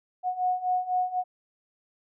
sine beating tone pair, 729 / 733 Hz, F#5 / F#5, -26 / -16 cents, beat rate 4 Hz, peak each -29 / -26 dBFS, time 0.23-1.24 s, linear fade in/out 50 ms, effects none

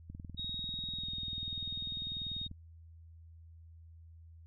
click train, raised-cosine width 5 ms, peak -34 dBFS, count 50, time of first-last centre 0.1-2.514 s, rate 20.3 Hz
sine tone with pitch glide, 3770 to 3729 Hz, A#7 to A#7, +19 to 0 cents, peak -37 dBFS, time 0.37-2.48 s, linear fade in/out 20 ms, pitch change -19 cents, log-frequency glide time 0.96-1.09 s
effects added 82 Hz sine -52 dBFS peak until 4.46 s

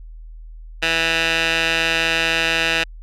15% pulse tone with band-pass filter, 164.2 Hz, E3, 6 cents flat, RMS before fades -19 dBFS, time 0.82-2.84 s, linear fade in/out 10 ms, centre 2600 Hz, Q 2, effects added 40 Hz sine -34 dBFS peak until 3.02 s

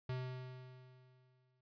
square tone with exponential decay, 127.8 Hz, C3, 40 cents flat, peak -38 dBFS, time 0.09-1.61 s, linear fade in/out 5 ms, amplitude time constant 330 ms, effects noise-tail reverb RT60 0.1 s tail -24 dB re dry + resampled to 11025 Hz

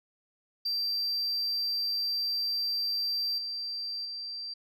sine tone with level steps, 4699 Hz, D8, in tune, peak -25 / -32 / -35 dBFS, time 0.65-4.54 s, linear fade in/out 10 ms, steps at 3.38 / 4.05 s, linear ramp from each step 2 ms, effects tanh soft clip ceiling -27 dBFS

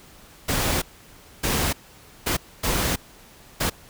pink noise bursts at uneven times, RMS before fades -23 dBFS, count 5, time 0.48-0.82 / 1.43-1.73 / 2.26-2.37 / 2.63-2.96 / 3.6-3.7 s, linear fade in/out 10 ms, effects pink hiss -49 dBFS RMS until 3.89 s

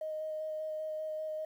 triangle tone with vibrato, 622.3 Hz, D#5, in tune, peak -31 dBFS, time 0.01-1.45 s, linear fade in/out 5 ms, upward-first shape square, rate 5.1 Hz, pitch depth 9 cents each way, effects tanh soft clip ceiling -33 dBFS + 11-bit

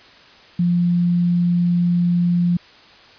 sine tone, 174.61 Hz, F3, in tune, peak -14 dBFS, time 0.59-2.57 s, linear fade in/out 5 ms, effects white hiss -46 dBFS RMS until 3.18 s + resampled to 11025 Hz

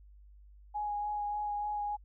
sine tone with vibrato, 830.6 Hz, G#5, in tune, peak -32 dBFS, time 0.74-1.97 s, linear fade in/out 20 ms, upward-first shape sine, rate 3.4 Hz, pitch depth 14 cents each way, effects added 50 Hz sine -53 dBFS peak until 2.04 s

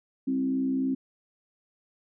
sine tone with frequency modulation, 264.9 Hz, C4, 22 cents sharp, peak -24 dBFS, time 0.27-0.95 s, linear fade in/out 10 ms, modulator 63.5 Hz, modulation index 0.55, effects none

